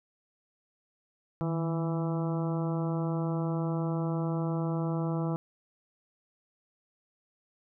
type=harmonic tone with a mistuned harmonic; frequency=165.6 Hz; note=E3; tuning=8 cents sharp; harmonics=1 / 2 / 3 / 4 / 5 / 6 / 7 / 8; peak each=-29 / -35 / -39 / -41 / -43 / -45 / -46 / -47 dBFS; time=1.41-5.36 s; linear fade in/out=0 ms; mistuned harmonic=1; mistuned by=-63 cents; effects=none